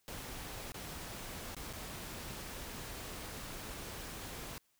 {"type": "noise with dropouts", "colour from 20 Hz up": "pink", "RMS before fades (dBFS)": -45, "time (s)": [0.08, 4.58], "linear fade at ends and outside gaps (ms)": 0, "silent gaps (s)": [[0.72, 0.743], [1.547, 1.566], [1.728, 1.734]], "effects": ["white hiss -75 dBFS RMS until 4.79 s"]}